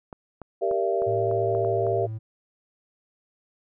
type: clicks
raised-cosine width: 1 ms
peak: -24 dBFS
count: 8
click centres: 0.128 / 0.417 / 0.713 / 1.02 / 1.313 / 1.55 / 1.648 / 1.867 s
type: chord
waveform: sine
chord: E half-diminished seventh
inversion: first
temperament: equal with one note detuned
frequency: 392 / 466.2 / 587.3 / 676.6 Hz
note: G4 / Bb4 / D5 / E5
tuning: 0 / 0 / 0 / +45 cents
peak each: -26 / -28 / -30 / -26 dBFS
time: 0.61-2.07 s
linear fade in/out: 20 ms
type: tone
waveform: triangle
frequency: 110 Hz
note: A2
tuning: in tune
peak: -28 dBFS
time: 1.06-2.19 s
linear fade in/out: 20 ms
effects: none